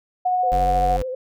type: tone with tremolo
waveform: sine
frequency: 731 Hz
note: F#5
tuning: 21 cents flat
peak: -16 dBFS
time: 0.25-0.97 s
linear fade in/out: 10 ms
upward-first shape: triangle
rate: 14 Hz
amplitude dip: 25%
type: tone with vibrato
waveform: sine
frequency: 513 Hz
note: C5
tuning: 34 cents flat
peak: -25 dBFS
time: 0.43-1.15 s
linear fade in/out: 5 ms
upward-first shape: sine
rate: 13 Hz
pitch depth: 38 cents each way
type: tone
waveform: square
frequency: 46.53 Hz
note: F#1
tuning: 10 cents sharp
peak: -23 dBFS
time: 0.52-1.02 s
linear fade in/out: 0 ms
effects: none